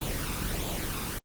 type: noise with flanger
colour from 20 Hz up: pink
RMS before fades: -32 dBFS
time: 0.01-1.19 s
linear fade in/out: 10 ms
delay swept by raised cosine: 0.27 to 0.82 ms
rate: 1.5 Hz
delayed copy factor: +0.5
effects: Opus 24 kbps